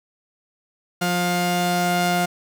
sawtooth tone pair together, 176.87 / 707 Hz, F3 / F5, +22 / +21 cents, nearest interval 2 octaves, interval 2399 cents, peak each -18 dBFS, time 1.01-2.26 s, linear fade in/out 10 ms, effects none

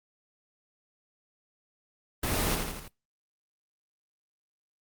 pink noise with echo, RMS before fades -29 dBFS, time 2.23-2.55 s, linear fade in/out 5 ms, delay 83 ms, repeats 4, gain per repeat -4 dB, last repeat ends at 2.882 s, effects noise-tail reverb RT60 0.2 s tail -22 dB re dry + Opus 24 kbps

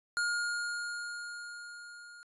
square tone with level ramp, 1423 Hz, F6, 32 cents sharp, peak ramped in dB -29 to -50 dBFS, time 0.17-2.23 s, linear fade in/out 0 ms, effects resampled to 24000 Hz

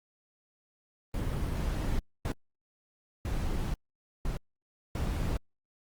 brown noise bursts at uneven times, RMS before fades -31 dBFS, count 5, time 1.14-1.99 / 2.25-2.32 / 3.25-3.74 / 4.25-4.37 / 4.95-5.37 s, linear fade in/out 2 ms, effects Opus 24 kbps

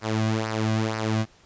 sawtooth tone with flanger, 110 Hz, A2, in tune, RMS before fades -25 dBFS, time 0.01-1.26 s, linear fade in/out 50 ms, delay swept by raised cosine 0.28 to 2.28 ms, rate 2.1 Hz, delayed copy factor -0.65, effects pink hiss -56 dBFS RMS until 1.45 s + resampled to 16000 Hz

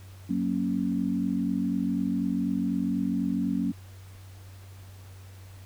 sine chord, F# major, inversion none, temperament equal, 185 / 233.1 / 277.2 Hz, F#3 / A#3 / C#4, 0 / 0 / 0 cents, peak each -29 dBFS, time 0.29-3.72 s, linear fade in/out 10 ms, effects added 95 Hz sine -44 dBFS peak until 5.65 s + pink hiss -55 dBFS RMS until 5.65 s

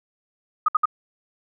sine tone bursts, 1244.5 Hz, D#6, in tune, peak -14 dBFS, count 3, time 0.66-0.856 s, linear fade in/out 5 ms, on 24 ms, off 62 ms, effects none

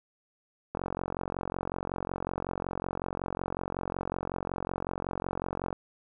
click train, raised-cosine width 1 ms, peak -18 dBFS, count 227, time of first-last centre 0.75-5.728 s, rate 45.4 Hz, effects none

